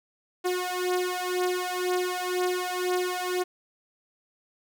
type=beating tone pair; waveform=sawtooth; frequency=361.3 / 363.3 Hz; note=F#4 / F#4; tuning=-41 / -32 cents; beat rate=2 Hz; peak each=-25 dBFS; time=0.44-3.44 s; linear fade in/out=20 ms; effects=none